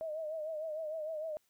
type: tone with vibrato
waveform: sine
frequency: 627 Hz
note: D#5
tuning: 13 cents sharp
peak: -36 dBFS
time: 0.01-1.37 s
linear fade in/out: 0 ms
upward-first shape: triangle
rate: 6.6 Hz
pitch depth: 83 cents each way
effects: white hiss -75 dBFS RMS until 1.49 s